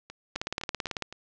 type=two click trains; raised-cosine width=0.2 ms; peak=-24 / -13 dBFS; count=5 / 13; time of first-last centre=0.1-1.126 / 0.36-1.023 s; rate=3.9 / 18.1 Hz; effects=low-pass 7000 Hz 12 dB/octave